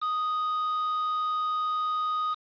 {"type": "tone with quantisation", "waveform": "triangle", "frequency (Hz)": 1244.5, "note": "D#6", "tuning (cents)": 0, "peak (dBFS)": -24, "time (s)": [0.01, 2.35], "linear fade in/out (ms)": 20, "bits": 6, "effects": ["resampled to 11025 Hz"]}